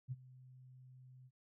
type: tone with ADSR envelope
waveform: sine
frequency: 128.2 Hz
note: C3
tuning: 35 cents flat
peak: -37 dBFS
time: 0.08-1.31 s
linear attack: 37 ms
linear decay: 33 ms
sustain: -19 dB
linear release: 50 ms
effects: none